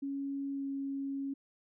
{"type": "tone with pitch glide", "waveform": "sine", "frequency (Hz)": [277.2, 275], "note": ["C#4", "C#4"], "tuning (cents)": [0, -14], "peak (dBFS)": -34, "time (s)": [0.02, 1.34], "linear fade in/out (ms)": 10, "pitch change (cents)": -14, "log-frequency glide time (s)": [0.52, 0.65], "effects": []}